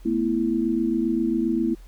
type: chord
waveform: sine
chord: A suspended second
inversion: none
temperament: just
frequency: 220 / 247.5 / 330 Hz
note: A3 / B3 / E4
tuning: 0 / +4 / +2 cents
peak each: -26 / -25 / -23 dBFS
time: 0.05-1.75 s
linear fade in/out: 10 ms
effects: added 41 Hz sine -41 dBFS peak until 1.87 s + pink hiss -57 dBFS RMS until 1.87 s